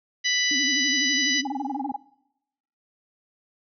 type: harmonic tone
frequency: 990 Hz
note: B5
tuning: 4 cents sharp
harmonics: 2 / 3 / 4 / 5 / 6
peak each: -25 / -27 / -28 / -29 / -30 dBFS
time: 0.24-1.42 s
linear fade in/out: 20 ms
type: tone with vibrato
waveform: sine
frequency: 277.2 Hz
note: C#4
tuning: in tune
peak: -29 dBFS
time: 0.51-1.92 s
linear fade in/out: 2 ms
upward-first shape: sine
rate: 12 Hz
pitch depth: 140 cents each way
type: tone bursts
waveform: sine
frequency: 821 Hz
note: G#5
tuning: 20 cents flat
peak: -25 dBFS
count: 11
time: 1.45-1.963 s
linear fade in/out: 5 ms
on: 23 ms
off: 26 ms
effects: noise-tail reverb RT60 0.9 s tail -22 dB re dry